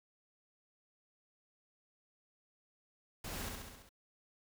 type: noise with echo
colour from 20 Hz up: pink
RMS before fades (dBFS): -44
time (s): 3.24-3.49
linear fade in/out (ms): 5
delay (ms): 67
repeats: 6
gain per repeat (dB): -3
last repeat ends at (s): 3.892
effects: none